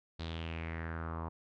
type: tone with low-pass filter sweep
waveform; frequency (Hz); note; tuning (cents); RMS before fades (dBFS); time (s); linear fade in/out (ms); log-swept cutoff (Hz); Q
sawtooth; 82; E2; -9; -40; 0.19-1.29; 10; 4100 to 980; 4.3
effects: none